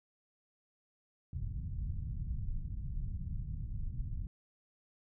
pink low-pass noise, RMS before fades -38 dBFS, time 1.33-4.27 s, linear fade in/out 2 ms, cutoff 140 Hz, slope 24 dB/octave, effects none

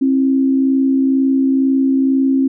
sine tone pair together, 267.5 / 329.6 Hz, C4 / E4, +38 / 0 cents, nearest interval major third, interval 362 cents, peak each -11 / -22 dBFS, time 0.01-2.48 s, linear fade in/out 10 ms, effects none

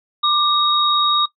sine tone pair together, 1186 / 3765 Hz, D6 / A#7, +17 / +16 cents, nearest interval octave + minor sixth, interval 1999 cents, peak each -16 dBFS, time 0.23-1.26 s, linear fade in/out 10 ms, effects noise-tail reverb RT60 0.1 s tail -19 dB re dry

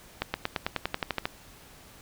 accelerating click train, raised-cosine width 0.3 ms, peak -11 dBFS, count 12, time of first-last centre 0.22-1.255 s, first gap 120 ms, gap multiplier 0.95, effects pink hiss -52 dBFS RMS until 2.01 s

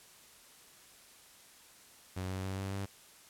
sawtooth tone with pitch steps, 92.9 / 94.25 / 95.62 / 97.01 / 98.42 Hz, F#2 / F#2 / G2 / G2 / G2, +7 / +32 / -43 / -18 / +7 cents, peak -32 dBFS, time 2.16-2.86 s, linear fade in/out 10 ms, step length 140 ms, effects white hiss -58 dBFS RMS until 3.29 s + low-pass 12000 Hz 12 dB/octave

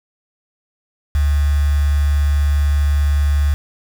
sine tone with quantisation, 72.4 Hz, D2, 24 cents flat, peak -12 dBFS, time 1.15-3.54 s, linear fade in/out 0 ms, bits 5, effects none

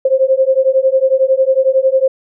sine beating tone pair, 523.3 / 534.3 Hz, C5 / C5, 0 / +36 cents, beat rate 11 Hz, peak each -12 dBFS, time 0.05-2.08 s, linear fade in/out 5 ms, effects none

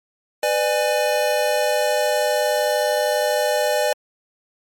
square chord, G# diminished, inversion first, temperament just, 498.4 / 598 / 830.6 Hz, B4 / D5 / G#5, +16 / +31 / 0 cents, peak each -24 / -20 / -25 dBFS, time 0.43-3.93 s, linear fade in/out 2 ms, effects MP3 64 kbps

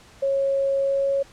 sine tone with pitch glide, 548 to 551.8 Hz, C#5 to C#5, -20 to -8 cents, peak -19 dBFS, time 0.22-1.23 s, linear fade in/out 10 ms, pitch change +12 cents, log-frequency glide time 0.76-1.09 s, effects pink hiss -50 dBFS RMS until 1.32 s + low-pass 8000 Hz 12 dB/octave

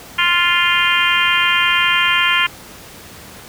harmonic tone, 349.2 Hz, F4, in tune, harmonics 3 / 4 / 5 / 6 / 7 / 8 / 9, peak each -20 / -20 / -20 / -20 / -20 / -20 / -20 dBFS, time 0.18-2.47 s, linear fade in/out 10 ms, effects pink hiss -37 dBFS RMS until 3.48 s + high-pass 60 Hz 12 dB/octave

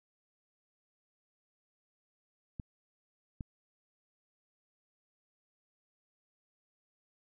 clicks, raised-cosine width 5 ms, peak -27 dBFS, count 2, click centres 2.598 / 3.408 s, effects none

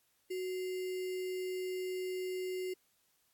sine tone with sample-and-hold, 370 Hz, F#4, in tune, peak -35 dBFS, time 0.3-2.74 s, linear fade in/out 10 ms, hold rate 2450 Hz, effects white hiss -74 dBFS RMS until 3.33 s + AAC 64 kbps

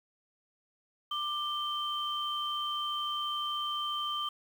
sine tone pair together, 1186 / 3117 Hz, D6 / G7, +17 / -11 cents, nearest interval octave + perfect fourth, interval 1672 cents, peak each -34 / -34 dBFS, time 1.11-4.29 s, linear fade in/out 5 ms, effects 9-bit

